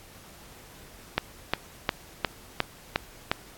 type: click train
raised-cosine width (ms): 0.3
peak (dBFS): -6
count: 7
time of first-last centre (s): 1.18-3.315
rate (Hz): 2.81
effects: pink hiss -50 dBFS RMS until 3.57 s + AAC 64 kbps

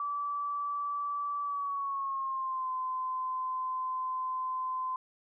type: tone with pitch glide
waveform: sine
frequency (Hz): 1156 to 1029.9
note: D6 to C6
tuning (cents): -28 to -28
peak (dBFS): -31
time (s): 0-4.96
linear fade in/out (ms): 2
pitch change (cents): -200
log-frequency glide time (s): 1.42-2.7
effects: none

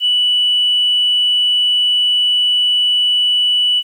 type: tone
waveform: sine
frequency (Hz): 2960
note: F#7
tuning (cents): 0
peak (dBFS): -10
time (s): 0-3.83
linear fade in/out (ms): 50
effects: tanh soft clip ceiling -6 dBFS + 8-bit

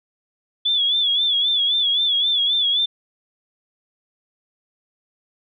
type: tone with vibrato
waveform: sine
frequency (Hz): 3428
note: A7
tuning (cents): -46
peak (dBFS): -16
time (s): 0.65-2.86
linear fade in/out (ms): 10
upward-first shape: sine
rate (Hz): 3.8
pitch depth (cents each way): 78
effects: none

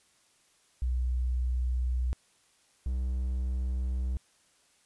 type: tone pair in turn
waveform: sine / triangle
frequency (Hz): 62.1 / 63.33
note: B1 / B1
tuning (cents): +10 / +44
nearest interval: unison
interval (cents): 34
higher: second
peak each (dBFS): -26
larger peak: neither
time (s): 0.82-2.13 / 2.86-4.17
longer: neither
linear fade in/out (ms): 0
effects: white hiss -66 dBFS RMS until 4.85 s + resampled to 24000 Hz

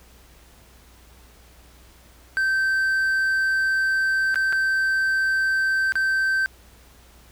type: tone with dropouts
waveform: triangle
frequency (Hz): 1554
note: G6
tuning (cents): -16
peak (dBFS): -17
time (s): 2.37-6.46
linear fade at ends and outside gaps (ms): 0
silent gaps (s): 4.344-4.357 / 4.525-4.529 / 5.922-5.955
effects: added 60 Hz sine -51 dBFS peak until 7.31 s + pink hiss -53 dBFS RMS until 7.31 s

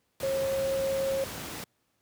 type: tone in noise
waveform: sine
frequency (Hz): 540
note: C#5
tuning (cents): -45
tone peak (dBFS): -26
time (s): 0.23-1.24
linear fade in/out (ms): 2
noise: pink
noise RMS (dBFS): -38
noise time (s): 0.2-1.64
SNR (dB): +9
effects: pink hiss -74 dBFS RMS until 2.01 s + high-pass 80 Hz 12 dB/octave

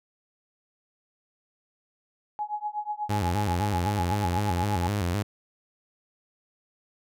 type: tone with tremolo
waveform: sine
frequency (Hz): 840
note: G#5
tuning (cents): +19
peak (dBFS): -25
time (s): 2.39-4.87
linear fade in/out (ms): 0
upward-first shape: triangle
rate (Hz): 8.2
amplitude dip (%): 100
type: tone with vibrato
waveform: sawtooth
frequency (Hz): 94.9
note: F#2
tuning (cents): +44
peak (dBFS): -21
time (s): 3.09-5.23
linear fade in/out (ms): 10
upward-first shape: square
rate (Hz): 3.9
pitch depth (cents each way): 140
effects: none

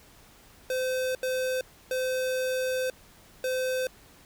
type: tone bursts at uneven times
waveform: square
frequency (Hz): 514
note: C5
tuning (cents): -31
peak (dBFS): -27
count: 4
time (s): 0.7-1.15 / 1.23-1.61 / 1.91-2.9 / 3.44-3.87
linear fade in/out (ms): 2
effects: pink hiss -55 dBFS RMS until 4.25 s

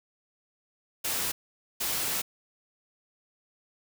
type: noise bursts at uneven times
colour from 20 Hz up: white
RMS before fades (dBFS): -30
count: 2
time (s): 1.04-1.32 / 1.8-2.22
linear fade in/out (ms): 10
effects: none

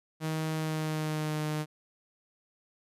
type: tone with pitch glide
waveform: sawtooth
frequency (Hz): 157.8 to 152.87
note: D#3 to D#3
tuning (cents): +25 to -30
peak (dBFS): -26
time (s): 0.2-1.66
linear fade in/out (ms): 50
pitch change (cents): -55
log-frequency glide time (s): 0.52-1.41
effects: resampled to 32000 Hz

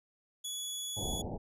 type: tone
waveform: 20% pulse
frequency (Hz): 3391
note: G#7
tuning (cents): +35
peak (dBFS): -31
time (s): 0.44-1.22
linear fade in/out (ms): 10
type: low-pass noise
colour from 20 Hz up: pink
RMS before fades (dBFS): -38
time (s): 0.96-1.38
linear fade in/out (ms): 20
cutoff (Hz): 870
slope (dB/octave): 96
effects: none

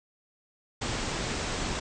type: low-pass noise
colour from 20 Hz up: pink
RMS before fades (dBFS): -32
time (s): 0.81-1.8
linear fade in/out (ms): 10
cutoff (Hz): 8300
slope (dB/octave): 96
effects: none

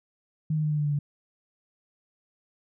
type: tone with pitch steps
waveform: sine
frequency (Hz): 155.6 / 153.72 / 151.87 / 150.04 / 148.23 / 146.44 / 144.68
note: D#3 / D#3 / D#3 / D3 / D3 / D3 / D3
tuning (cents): 0 / -21 / -42 / +37 / +16 / -5 / -26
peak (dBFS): -23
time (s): 0.5-0.99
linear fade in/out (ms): 5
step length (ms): 70
effects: none

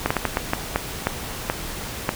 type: slowing click train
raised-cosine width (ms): 0.5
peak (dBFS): -4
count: 10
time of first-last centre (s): 0.06-2.091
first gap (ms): 45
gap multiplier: 1.38
effects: pink hiss -32 dBFS RMS until 2.15 s

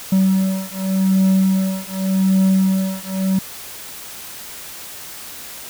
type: beating tone pair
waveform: triangle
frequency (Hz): 190 / 190.86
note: F#3 / G3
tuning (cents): +46 / -46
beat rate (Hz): 0.86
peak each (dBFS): -15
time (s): 0.12-3.39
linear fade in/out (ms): 5
effects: white hiss -34 dBFS RMS until 5.69 s

